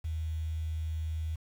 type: tone with quantisation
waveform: sine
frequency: 79.6 Hz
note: D#2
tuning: 40 cents sharp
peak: -31 dBFS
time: 0.04-1.36 s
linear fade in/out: 10 ms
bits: 9
effects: none